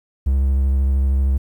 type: tone with vibrato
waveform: triangle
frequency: 67.4 Hz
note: C#2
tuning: 48 cents flat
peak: -12 dBFS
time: 0.26-1.38 s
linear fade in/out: 10 ms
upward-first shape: triangle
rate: 13 Hz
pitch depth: 34 cents each way
effects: 9-bit